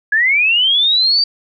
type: linear sweep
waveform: sine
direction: up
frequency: 1658 to 4673 Hz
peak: -10 dBFS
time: 0.12-1.24 s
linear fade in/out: 5 ms
effects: none